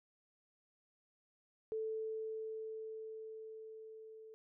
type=tone with level ramp; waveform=sine; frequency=440 Hz; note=A4; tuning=in tune; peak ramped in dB=-36 to -52 dBFS; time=1.72-4.34 s; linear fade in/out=0 ms; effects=none